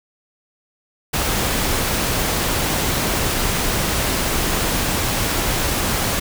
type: noise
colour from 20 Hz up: pink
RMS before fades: -20 dBFS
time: 1.13-6.2 s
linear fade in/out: 10 ms
effects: none